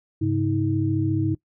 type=tone cluster; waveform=sine; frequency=102.4 / 136.7 / 317.4 Hz; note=G#2 / C#3 / D#4; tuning=-24 / -24 / +35 cents; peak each=-24 / -26 / -23 dBFS; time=0.21-1.35 s; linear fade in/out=10 ms; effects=noise-tail reverb RT60 0.1 s tail -20 dB re dry